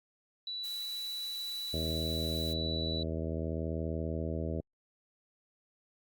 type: tone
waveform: sine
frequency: 3948 Hz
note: B7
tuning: 1 cent flat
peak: -36 dBFS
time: 0.47-3.03 s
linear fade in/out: 2 ms
type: noise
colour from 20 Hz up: blue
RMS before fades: -47 dBFS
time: 0.63-2.54 s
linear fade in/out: 20 ms
type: harmonic tone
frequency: 80.5 Hz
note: E2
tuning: 41 cents flat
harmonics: 1 / 2 / 3 / 4 / 5 / 6 / 7 / 8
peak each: -36 / -39 / -41 / -42 / -43 / -44 / -44 / -45 dBFS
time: 1.73-4.61 s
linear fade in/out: 10 ms
effects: Opus 48 kbps